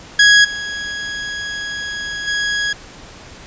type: tone with level steps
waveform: sawtooth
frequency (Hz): 1661.2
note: G#6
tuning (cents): 0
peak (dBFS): -3 / -19 / -13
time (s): 0.19-2.73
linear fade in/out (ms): 5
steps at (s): 0.44 / 2.27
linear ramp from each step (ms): 10
effects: pink hiss -38 dBFS RMS until 3.46 s + resampled to 16000 Hz